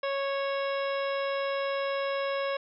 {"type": "harmonic tone with a mistuned harmonic", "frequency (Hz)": 552, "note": "C#5", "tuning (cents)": -7, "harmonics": [1, 2, 3, 4, 5, 6, 7, 9], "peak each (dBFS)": [-29, -35, -39, -41, -43, -45, -46, -48], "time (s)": [0.03, 2.57], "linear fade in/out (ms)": 5, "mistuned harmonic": 9, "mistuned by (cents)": 60, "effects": []}